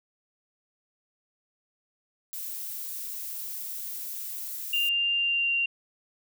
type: noise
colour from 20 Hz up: violet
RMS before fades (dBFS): -36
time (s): 2.33-4.89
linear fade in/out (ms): 0
type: tone with pitch glide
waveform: sine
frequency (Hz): 2794 to 2768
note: F7 to F7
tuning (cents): 0 to -16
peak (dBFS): -23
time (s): 4.73-5.66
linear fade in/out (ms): 5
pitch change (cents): -16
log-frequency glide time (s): 5.15-5.55
effects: none